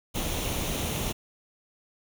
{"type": "noise with comb filter", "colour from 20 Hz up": "pink", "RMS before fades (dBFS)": -30, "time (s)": [0.14, 1.13], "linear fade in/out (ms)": 20, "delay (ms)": 0.31, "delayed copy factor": 0.5, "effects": []}